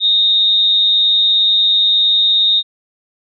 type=tone with amplitude modulation; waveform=sine; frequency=3709 Hz; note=A#7; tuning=9 cents flat; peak=-7 dBFS; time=0-2.63 s; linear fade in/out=50 ms; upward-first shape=sine; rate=201 Hz; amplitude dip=50%; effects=none